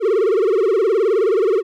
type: tone with vibrato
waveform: triangle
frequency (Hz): 413.4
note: G#4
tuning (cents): -8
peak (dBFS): -11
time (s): 0-1.63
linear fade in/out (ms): 50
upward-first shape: sine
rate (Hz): 19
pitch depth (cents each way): 220
effects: none